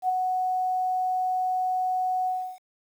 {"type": "tone with ADSR envelope", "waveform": "sine", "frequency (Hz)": 740, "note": "F#5", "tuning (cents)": 0, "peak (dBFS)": -19, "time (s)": [0.02, 2.59], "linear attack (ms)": 68, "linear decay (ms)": 16, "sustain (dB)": -4, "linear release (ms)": 320, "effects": ["9-bit"]}